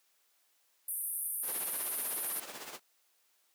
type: band-pass noise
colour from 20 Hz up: pink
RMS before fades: -37 dBFS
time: 0.88-2.4 s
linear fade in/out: 5 ms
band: 9200 to 14000 Hz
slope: 96 dB/octave
type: noise with tremolo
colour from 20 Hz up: pink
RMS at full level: -41 dBFS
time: 1.42-2.8 s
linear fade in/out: 50 ms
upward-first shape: sine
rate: 16 Hz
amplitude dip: 55%
effects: white hiss -72 dBFS RMS until 3.54 s + high-pass 400 Hz 12 dB/octave